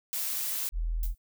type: noise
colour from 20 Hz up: blue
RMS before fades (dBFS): -32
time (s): 0.13-0.69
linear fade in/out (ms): 0
type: tone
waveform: sine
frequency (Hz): 41.2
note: E1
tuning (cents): 0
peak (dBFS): -27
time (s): 0.72-1.15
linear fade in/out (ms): 50
type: noise with exponential decay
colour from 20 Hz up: violet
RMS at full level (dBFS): -36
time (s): 1.03-1.18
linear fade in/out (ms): 2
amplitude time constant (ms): 32
effects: none